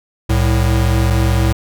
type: tone pair together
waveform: square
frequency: 65.14 / 110 Hz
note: C2 / A2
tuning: -7 / 0 cents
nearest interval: major sixth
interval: 907 cents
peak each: -15 dBFS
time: 0.29-1.53 s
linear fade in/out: 10 ms
effects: none